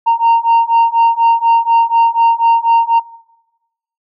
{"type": "beating tone pair", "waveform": "sine", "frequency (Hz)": [921, 925.1], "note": ["A#5", "A#5"], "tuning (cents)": [-21, -13], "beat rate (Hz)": 4.1, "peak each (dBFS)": -10, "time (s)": [0.06, 3], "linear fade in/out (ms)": 20, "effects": ["noise-tail reverb RT60 1.0 s tail -20 dB re dry", "tanh soft clip ceiling -5 dBFS"]}